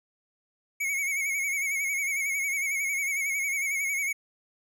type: tone with vibrato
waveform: square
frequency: 2217 Hz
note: C#7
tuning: in tune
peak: -27 dBFS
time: 0.8-4.13 s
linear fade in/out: 10 ms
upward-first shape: sine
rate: 11 Hz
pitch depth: 61 cents each way
effects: none